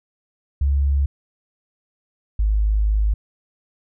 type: tone pair in turn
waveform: sine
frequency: 69.8 / 52.29 Hz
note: C#2 / G#1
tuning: +13 / +13 cents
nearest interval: perfect fourth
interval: 500 cents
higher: first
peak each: -15 dBFS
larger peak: neither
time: 0.61-1.06 / 2.39-3.14 s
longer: second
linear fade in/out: 5 ms
effects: none